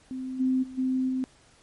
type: tone with level steps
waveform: sine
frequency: 259.1 Hz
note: C4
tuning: 17 cents flat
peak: -31 / -21 / -38 / -23 / -25 dBFS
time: 0.11-1.24 s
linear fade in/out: 0 ms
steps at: 0.39 / 0.62 / 0.77 / 1.08 s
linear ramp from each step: 20 ms
effects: pink hiss -58 dBFS RMS until 1.62 s + MP3 48 kbps

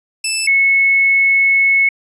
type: tone pair in turn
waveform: 15% pulse / sine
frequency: 2637 / 2196 Hz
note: E7 / C#7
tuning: 0 / -17 cents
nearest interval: minor third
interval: 317 cents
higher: first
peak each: -9 dBFS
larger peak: neither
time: 0.24-0.47 / 0.47-1.89 s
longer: second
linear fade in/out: 5 ms
effects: resampled to 24000 Hz

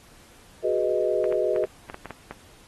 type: chord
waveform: sine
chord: G# minor seventh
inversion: third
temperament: equal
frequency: 370 / 415.3 / 493.9 / 622.3 Hz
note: F#4 / G#4 / B4 / D#5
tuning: 0 / 0 / 0 / 0 cents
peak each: -27 / -27 / -27 / -25 dBFS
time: 0.63-1.66 s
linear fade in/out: 20 ms
type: clicks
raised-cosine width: 0.5 ms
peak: -21 dBFS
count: 9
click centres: 1.242 / 1.325 / 1.562 / 1.639 / 1.899 / 1.944 / 2.057 / 2.107 / 2.31 s
effects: pink hiss -53 dBFS RMS until 2.67 s + AAC 32 kbps

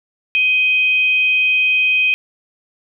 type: tone pair together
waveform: sine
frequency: 2510 / 3162 Hz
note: D#7 / G7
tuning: +15 / +14 cents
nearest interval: major third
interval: 399 cents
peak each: -12 / -24 dBFS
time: 0.35-2.14 s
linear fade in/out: 0 ms
effects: none

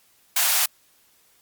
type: high-pass noise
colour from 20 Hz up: white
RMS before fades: -20 dBFS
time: 0.36-0.66 s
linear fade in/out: 5 ms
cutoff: 630 Hz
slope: 96 dB/octave
effects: white hiss -60 dBFS RMS until 1.41 s + Opus 48 kbps

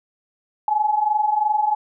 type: tone pair together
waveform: sine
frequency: 830.6 / 853.5 Hz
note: G#5 / G#5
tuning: 0 / +47 cents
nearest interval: unison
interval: 47 cents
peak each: -22 / -18 dBFS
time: 0.68-1.75 s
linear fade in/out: 2 ms
effects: none

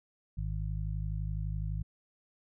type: harmonic tone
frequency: 51.91 Hz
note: G#1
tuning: in tune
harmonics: 1 / 2 / 3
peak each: -34 / -37 / -39 dBFS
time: 0.37-1.83 s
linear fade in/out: 10 ms
effects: none

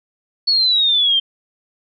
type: exponential sweep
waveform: sine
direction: down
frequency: 4435 to 3136 Hz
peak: -12 dBFS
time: 0.47-1.2 s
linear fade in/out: 10 ms
effects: none

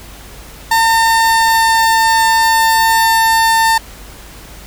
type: tone with pitch glide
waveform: 30% pulse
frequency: 906 to 900.3 Hz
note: A#5 to A5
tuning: -50 to +39 cents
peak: -6 dBFS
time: 0.71-3.78 s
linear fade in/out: 5 ms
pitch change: -11 cents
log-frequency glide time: 1.1-1.97 s
effects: added 50 Hz sine -36 dBFS peak until 4.66 s + pink hiss -36 dBFS RMS until 4.66 s

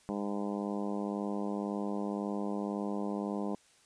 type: harmonic tone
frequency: 101.9 Hz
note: G#2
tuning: 32 cents flat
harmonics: 2 / 3 / 4 / 5 / 6 / 7 / 8 / 9 / 10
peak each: -35 / -39 / -41 / -43 / -45 / -46 / -47 / -48 / -49 dBFS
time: 0.09-3.55 s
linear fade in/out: 0 ms
effects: white hiss -64 dBFS RMS until 3.85 s + resampled to 22050 Hz

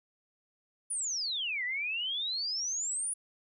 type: exponential two-way sweep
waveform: sine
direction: down then up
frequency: 9956 to 1922 to 9956 Hz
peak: -31 dBFS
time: 0.9-3.14 s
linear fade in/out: 10 ms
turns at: 1.64 s
effects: none

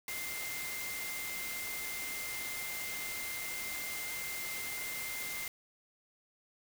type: tone in noise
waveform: sine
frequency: 2093 Hz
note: C7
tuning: in tune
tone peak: -41 dBFS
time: 0.08-5.48 s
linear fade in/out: 2 ms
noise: white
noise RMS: -41 dBFS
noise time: 0.08-5.48 s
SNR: -3 dB
effects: none

